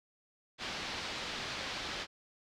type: low-pass noise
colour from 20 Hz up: white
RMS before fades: -40 dBFS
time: 0.58-2.07 s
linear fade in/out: 50 ms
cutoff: 4600 Hz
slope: 24 dB/octave
effects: none